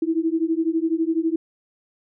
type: beating tone pair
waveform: sine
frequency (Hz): 320 / 332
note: D#4 / E4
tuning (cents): +49 / +12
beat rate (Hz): 12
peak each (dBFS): -22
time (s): 0.02-1.36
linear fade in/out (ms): 5
effects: none